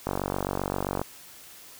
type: click train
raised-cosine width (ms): 1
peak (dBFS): -13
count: 46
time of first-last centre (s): 0.07-1.015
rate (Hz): 47.6
effects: white hiss -48 dBFS RMS until 1.79 s